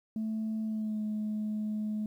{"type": "tone with pitch glide", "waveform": "sine", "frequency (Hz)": [219.3, 213.3], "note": ["A3", "G#3"], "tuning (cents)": [-6, 46], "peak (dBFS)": -29, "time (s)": [0.16, 2.06], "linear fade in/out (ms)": 2, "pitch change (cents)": -48, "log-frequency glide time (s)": [0.63, 1.02], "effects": ["tanh soft clip ceiling -28 dBFS", "11-bit"]}